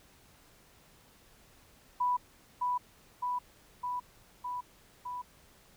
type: tone with echo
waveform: sine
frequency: 987.8 Hz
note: B5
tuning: in tune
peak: -26 dBFS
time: 2-2.17 s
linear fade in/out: 10 ms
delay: 610 ms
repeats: 5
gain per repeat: -2 dB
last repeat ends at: 5.22 s
effects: pink hiss -61 dBFS RMS until 5.76 s